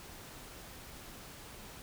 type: silence
effects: pink hiss -50 dBFS RMS until 1.82 s